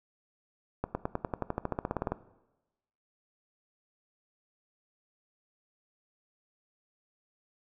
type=accelerating click train; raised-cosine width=1 ms; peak=-16 dBFS; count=18; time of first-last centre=0.84-2.12 s; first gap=110 ms; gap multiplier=0.95; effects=noise-tail reverb RT60 1.0 s tail -17 dB re dry